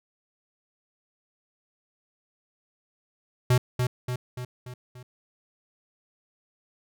square tone with echo, 124.9 Hz, B2, 20 cents sharp, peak -18 dBFS, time 3.5-3.58 s, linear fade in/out 5 ms, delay 290 ms, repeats 5, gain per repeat -5 dB, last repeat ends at 5.03 s, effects none

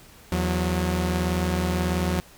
sawtooth tone pair together, 81.6 / 181.66 Hz, E2 / F#3, -17 / -32 cents, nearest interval octave + major second, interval 1385 cents, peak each -21 dBFS, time 0.32-2.2 s, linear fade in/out 0 ms, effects pink hiss -50 dBFS RMS until 2.37 s

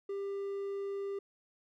triangle tone, 397 Hz, G4, 22 cents sharp, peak -33 dBFS, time 0.09-1.19 s, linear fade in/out 5 ms, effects none

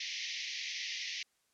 pink band-pass noise, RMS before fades -40 dBFS, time 0-1.23 s, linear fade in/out 5 ms, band 1900 to 6200 Hz, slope 96 dB/octave, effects white hiss -75 dBFS RMS until 1.53 s + low-pass 10000 Hz 12 dB/octave

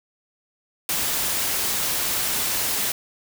white noise, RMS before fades -24 dBFS, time 0.89-2.92 s, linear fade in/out 2 ms, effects none

